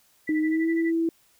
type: tone with tremolo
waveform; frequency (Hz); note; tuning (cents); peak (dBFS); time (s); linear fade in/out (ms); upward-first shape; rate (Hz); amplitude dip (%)
sine; 1975.5; B6; 0; -30; 0.27-0.92; 10; sine; 12; 90
type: tone with pitch glide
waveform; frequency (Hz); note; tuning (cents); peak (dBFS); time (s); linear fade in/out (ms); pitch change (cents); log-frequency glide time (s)
sine; 309.7 to 330; D#4 to E4; -8 to +2; -21; 0.29-1.09; 2; +110; 0.4-0.71
effects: white hiss -62 dBFS RMS until 1.39 s